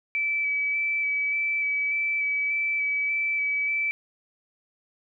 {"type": "tone with vibrato", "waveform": "sine", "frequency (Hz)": 2303, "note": "D7", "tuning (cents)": -34, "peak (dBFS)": -23, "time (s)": [0.15, 3.91], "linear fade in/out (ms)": 0, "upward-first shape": "square", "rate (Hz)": 1.7, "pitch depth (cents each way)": 12, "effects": []}